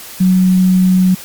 sine tone, 185 Hz, F#3, in tune, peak -7 dBFS, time 0.2-1.15 s, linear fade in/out 10 ms, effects white hiss -32 dBFS RMS until 1.24 s + Opus 48 kbps

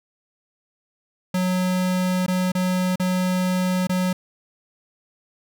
square tone with dropouts, 183.4 Hz, F#3, 15 cents flat, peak -20 dBFS, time 1.34-4.13 s, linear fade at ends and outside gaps 5 ms, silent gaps 2.264-2.28 / 2.519-2.55 / 2.958-2.997 / 3.871-3.894 s, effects none

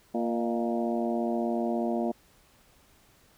harmonic tone with a mistuned harmonic, 116.6 Hz, A#2, 1 cent sharp, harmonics 2 / 3 / 4 / 5 / 6 / 7 / 8, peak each -29 / -32 / -38 / -34 / -34 / -45 / -46 dBFS, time 0.14-2.12 s, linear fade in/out 10 ms, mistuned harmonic 5, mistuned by +64 cents, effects pink hiss -61 dBFS RMS until 3.37 s

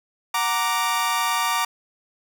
sawtooth chord, Gb augmented, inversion none, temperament equal, 740 / 932.3 / 1174.7 Hz, Gb5 / Bb5 / D6, 0 / 0 / 0 cents, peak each -26 / -20 / -20 dBFS, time 0.34-1.65 s, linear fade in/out 5 ms, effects none

